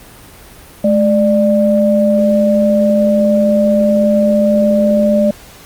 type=tone pair together; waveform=sine; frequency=212.8 / 594 Hz; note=G#3 / D5; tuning=+42 / +20 cents; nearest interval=octave + tritone; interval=1778 cents; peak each=-11 dBFS; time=0.84-5.31 s; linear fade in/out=5 ms; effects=pink hiss -38 dBFS RMS until 5.65 s + Opus 32 kbps